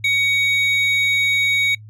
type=tone pair together; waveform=triangle; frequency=2245 / 3776 Hz; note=C#7 / A#7; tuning=+21 / +22 cents; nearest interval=major sixth; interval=901 cents; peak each=-14 / -22 dBFS; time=0.04-1.75 s; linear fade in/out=5 ms; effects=noise-tail reverb RT60 0.1 s tail -24 dB re dry + added 107 Hz sine -37 dBFS peak until 1.89 s